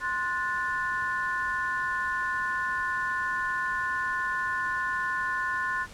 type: chord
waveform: sine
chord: F# diminished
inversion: second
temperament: equal with one note detuned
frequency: 1046.5 / 1461.3 / 1760 Hz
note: C6 / F#6 / A6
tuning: 0 / -22 / 0 cents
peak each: -31 dBFS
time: 0-5.87 s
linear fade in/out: 50 ms
effects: pink hiss -48 dBFS RMS until 5.93 s + low-pass 9000 Hz 12 dB/octave